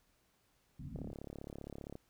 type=low-pass noise; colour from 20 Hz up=white; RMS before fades=-46 dBFS; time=0.79-1.12 s; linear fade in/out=5 ms; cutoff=270 Hz; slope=96 dB/octave
type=click train; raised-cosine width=2 ms; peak=-32 dBFS; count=36; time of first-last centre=0.96-1.954 s; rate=35.2 Hz
effects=pink hiss -74 dBFS RMS until 2.09 s